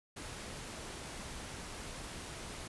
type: noise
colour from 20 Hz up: pink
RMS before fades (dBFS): -45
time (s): 0.16-2.68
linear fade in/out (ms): 10
effects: resampled to 24000 Hz